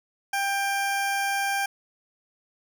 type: tone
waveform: 20% pulse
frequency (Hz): 793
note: G5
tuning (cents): +20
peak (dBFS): -19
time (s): 0.33-1.66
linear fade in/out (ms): 5
effects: none